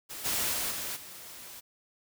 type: noise with level steps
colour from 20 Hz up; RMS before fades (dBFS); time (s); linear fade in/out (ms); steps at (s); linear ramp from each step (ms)
white; -41 / -30 / -32 / -36 / -46; 0.09-1.61; 20; 0.24 / 0.52 / 0.7 / 0.95; 20
effects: none